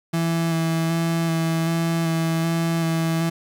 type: tone with vibrato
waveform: 35% pulse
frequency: 164.81 Hz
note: E3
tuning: in tune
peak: -18 dBFS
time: 0.13-3.3 s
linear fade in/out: 10 ms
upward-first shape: square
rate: 1.3 Hz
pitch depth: 13 cents each way
effects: 10-bit